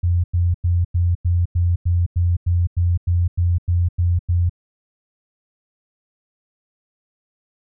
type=tone bursts; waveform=sine; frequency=87.31 Hz; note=F2; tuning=in tune; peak=-14 dBFS; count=15; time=0.03-4.496 s; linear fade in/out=10 ms; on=210 ms; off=94 ms; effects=none